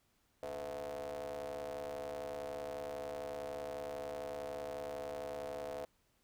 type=ring-modulated tone; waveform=35% pulse; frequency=71 Hz; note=C#2; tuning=42 cents sharp; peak=-36 dBFS; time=0.43-5.85 s; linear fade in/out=0 ms; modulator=576 Hz; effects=pink hiss -75 dBFS RMS until 6.23 s